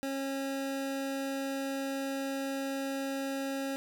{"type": "tone", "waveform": "25% pulse", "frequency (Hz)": 272.4, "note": "C#4", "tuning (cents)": -30, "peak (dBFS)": -29, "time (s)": [0.03, 3.76], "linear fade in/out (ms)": 0, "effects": []}